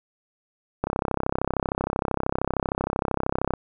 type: click train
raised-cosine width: 1 ms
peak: -9 dBFS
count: 90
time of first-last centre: 0.84-3.537 s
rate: 33 Hz
effects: none